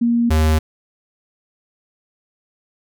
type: tone pair in turn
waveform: sine / square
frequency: 235.6 / 78.35 Hz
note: A#3 / D#2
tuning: +19 / +13 cents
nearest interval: octave + perfect fifth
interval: 1906 cents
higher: first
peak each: -13 dBFS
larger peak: neither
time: 0.01-0.3 / 0.3-0.59 s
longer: neither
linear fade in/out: 10 ms
effects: none